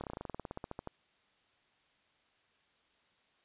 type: slowing click train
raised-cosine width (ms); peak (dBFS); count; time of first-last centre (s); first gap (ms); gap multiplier
1; -26; 18; 0.01-0.874; 28; 1.07
effects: white hiss -71 dBFS RMS until 3.44 s + resampled to 8000 Hz